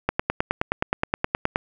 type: click train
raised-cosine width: 0.5 ms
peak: -5 dBFS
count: 15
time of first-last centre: 0.09-1.559 s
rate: 9.53 Hz
effects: none